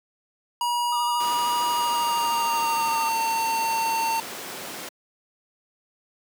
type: tone with pitch glide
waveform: square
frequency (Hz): 960 to 906.1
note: B5 to A#5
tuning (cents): -49 to -49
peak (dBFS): -23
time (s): 0.61-4.2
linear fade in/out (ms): 2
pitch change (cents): -100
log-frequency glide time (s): 1.66-3.13
type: tone with vibrato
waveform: triangle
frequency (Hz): 1213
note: D#6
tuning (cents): -44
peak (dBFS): -28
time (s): 0.92-3.09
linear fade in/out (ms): 5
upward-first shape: sine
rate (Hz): 13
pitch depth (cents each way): 39
type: noise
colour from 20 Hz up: pink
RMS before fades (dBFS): -34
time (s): 1.2-4.89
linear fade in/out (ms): 5
effects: high-pass 300 Hz 12 dB/octave